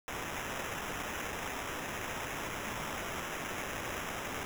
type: noise with sample-and-hold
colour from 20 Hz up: violet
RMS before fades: -39 dBFS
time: 0.08-4.45 s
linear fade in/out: 0 ms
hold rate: 4410 Hz
effects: none